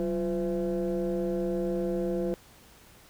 sine tone with frequency modulation, 349.2 Hz, F4, in tune, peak -25 dBFS, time 0-2.34 s, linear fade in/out 0 ms, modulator 160 Hz, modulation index 1.3, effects tanh soft clip ceiling -23 dBFS + pink hiss -55 dBFS RMS until 3.09 s

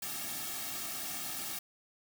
white noise with comb filter, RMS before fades -39 dBFS, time 0.02-1.59 s, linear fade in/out 5 ms, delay 2 ms, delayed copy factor -0.9, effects none

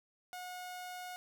sawtooth tone, 725 Hz, F#5, 35 cents flat, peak -39 dBFS, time 0.33-1.16 s, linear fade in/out 0 ms, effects none

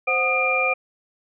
sine tone cluster, 521 / 737 / 1233 / 2389 Hz, C5 / F#5 / D#6 / D7, -7 / -7 / -16 / +29 cents, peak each -25 / -27 / -27 / -20 dBFS, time 0.07-0.74 s, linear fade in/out 10 ms, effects none

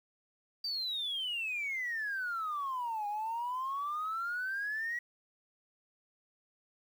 sine exponential two-way sweep, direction down then up, 4699 to 815 to 1936 Hz, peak -32 dBFS, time 0.64-4.99 s, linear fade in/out 5 ms, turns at 3.07 s, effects tanh soft clip ceiling -30 dBFS + 10-bit

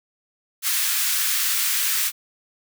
white high-pass noise, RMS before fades -22 dBFS, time 0.62-2.12 s, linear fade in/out 50 ms, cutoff 1300 Hz, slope 24 dB/octave, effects none

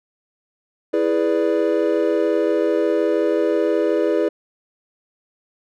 triangle chord, E dominant seventh, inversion none, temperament equal, 329.6 / 415.3 / 493.9 / 587.3 Hz, E4 / G#4 / B4 / D5, 0 / 0 / 0 / 0 cents, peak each -19 / -19 / -20 / -21 dBFS, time 0.93-4.29 s, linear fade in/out 10 ms, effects none

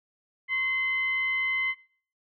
sine tone with frequency modulation, 2062 Hz, C7, 26 cents flat, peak -24 dBFS, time 0.48-1.75 s, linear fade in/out 50 ms, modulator 984 Hz, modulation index 0.32, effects noise-tail reverb RT60 0.5 s tail -22 dB re dry + AAC 48 kbps

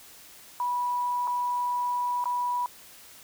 sine tone with dropouts, 979 Hz, B5, 15 cents flat, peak -25 dBFS, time 0.6-2.66 s, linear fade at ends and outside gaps 1 ms, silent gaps 1.273-1.277 / 2.241-2.256 s, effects white hiss -50 dBFS RMS until 3.23 s

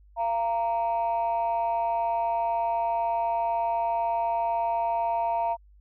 sine tone pair together, 686 / 928 Hz, F5 / A#5, -31 / -8 cents, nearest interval perfect fourth, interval 523 cents, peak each -25 dBFS, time 0.16-5.57 s, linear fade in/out 50 ms, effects tanh soft clip ceiling -19 dBFS + added 50 Hz sine -52 dBFS peak until 5.8 s

